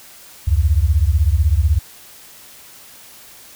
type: beating tone pair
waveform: sine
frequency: 69.3 / 85.3 Hz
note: C#2 / F2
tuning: 0 / -40 cents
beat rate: 16 Hz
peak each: -14 / -15 dBFS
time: 0.47-1.79 s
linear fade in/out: 10 ms
effects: white hiss -42 dBFS RMS until 3.55 s